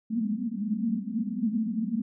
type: band-pass noise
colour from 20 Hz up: pink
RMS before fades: -29 dBFS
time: 0.1-2.02 s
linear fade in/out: 10 ms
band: 200 to 240 Hz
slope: 96 dB/octave
effects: none